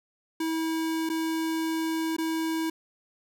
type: tone with dropouts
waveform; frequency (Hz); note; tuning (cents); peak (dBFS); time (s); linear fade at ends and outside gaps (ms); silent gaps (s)
square; 322.9; E4; -36; -27; 0.4-2.7; 5; 1.092-1.098 / 2.166-2.183
effects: none